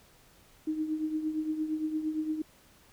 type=tone with tremolo; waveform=sine; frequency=311.1 Hz; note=D#4; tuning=in tune; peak=-26 dBFS; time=0.67-2.42 s; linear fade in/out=5 ms; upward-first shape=triangle; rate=8.7 Hz; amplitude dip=70%; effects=pink hiss -60 dBFS RMS until 2.92 s